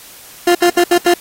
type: tone bursts at uneven times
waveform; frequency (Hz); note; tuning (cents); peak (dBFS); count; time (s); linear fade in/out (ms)
30% pulse; 350; F4; +4; -5; 5; 0.47-0.55 / 0.62-0.7 / 0.77-0.84 / 0.91-0.98 / 1.06-1.14; 5
effects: white hiss -38 dBFS RMS until 1.2 s + AAC 48 kbps